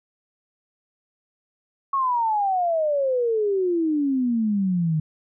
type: exponential sweep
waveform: sine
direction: down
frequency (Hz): 1113 to 152.4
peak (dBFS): -19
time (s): 1.93-5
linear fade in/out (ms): 5
effects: none